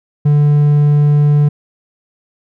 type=tone; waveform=triangle; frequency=146.83 Hz; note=D3; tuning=in tune; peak=-5 dBFS; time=0.25-1.49 s; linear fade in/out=10 ms; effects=none